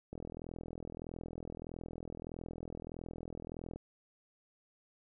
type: click train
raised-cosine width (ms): 2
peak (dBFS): -30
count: 152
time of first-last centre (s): 0.13-3.76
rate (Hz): 41.6
effects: none